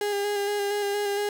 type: tone with vibrato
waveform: 35% pulse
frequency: 407.5 Hz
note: G#4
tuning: 33 cents flat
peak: -23 dBFS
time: 0.01-1.29 s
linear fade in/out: 2 ms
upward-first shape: square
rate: 4.3 Hz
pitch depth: 20 cents each way
effects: 10-bit